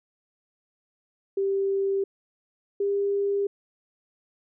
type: tone pair in turn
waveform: sine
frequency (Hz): 392 / 400.7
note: G4 / G4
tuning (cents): 0 / +38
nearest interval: unison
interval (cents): 38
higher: second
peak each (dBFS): -22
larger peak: neither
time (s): 1.37-2.04 / 2.8-3.47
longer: neither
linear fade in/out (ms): 5
effects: none